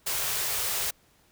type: band-stop noise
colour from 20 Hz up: white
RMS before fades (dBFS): -29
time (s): 0.06-0.91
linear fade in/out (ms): 10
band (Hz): 170 to 360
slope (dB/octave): 48
effects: pink hiss -63 dBFS RMS until 1.31 s